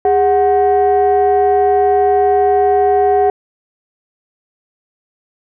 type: tone pair together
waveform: sine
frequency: 407.5 / 740 Hz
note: G#4 / F#5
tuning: -33 / 0 cents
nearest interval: minor seventh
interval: 1033 cents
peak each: -10 dBFS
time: 0.05-3.3 s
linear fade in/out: 2 ms
effects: tanh soft clip ceiling -5 dBFS